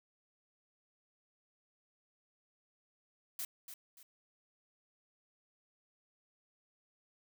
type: noise with echo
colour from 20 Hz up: blue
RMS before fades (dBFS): -40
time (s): 3.39-3.45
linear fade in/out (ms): 2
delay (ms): 290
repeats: 2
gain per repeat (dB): -9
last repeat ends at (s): 4.03
effects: none